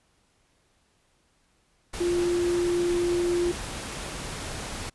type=tone in noise; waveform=sine; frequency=349.2 Hz; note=F4; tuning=in tune; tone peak=-22 dBFS; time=2-3.52 s; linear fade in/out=10 ms; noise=pink; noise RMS=-35 dBFS; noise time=1.93-4.9 s; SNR=+10 dB; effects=pink hiss -67 dBFS RMS until 4.94 s + resampled to 24000 Hz